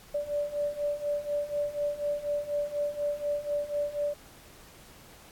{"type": "beating tone pair", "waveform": "sine", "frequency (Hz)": [581, 585.1], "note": ["D5", "D5"], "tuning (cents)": [-19, -7], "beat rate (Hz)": 4.1, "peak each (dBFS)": [-33, -30], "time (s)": [0.14, 4.14], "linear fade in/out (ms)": 10, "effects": ["pink hiss -53 dBFS RMS until 5.31 s", "AAC 64 kbps"]}